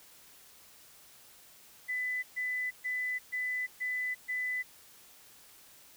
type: tone bursts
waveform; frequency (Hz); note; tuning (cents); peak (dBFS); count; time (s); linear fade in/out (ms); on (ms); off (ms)
sine; 2000; B6; +21; -31; 6; 1.88-4.63; 20; 350; 130
effects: white hiss -57 dBFS RMS until 5.96 s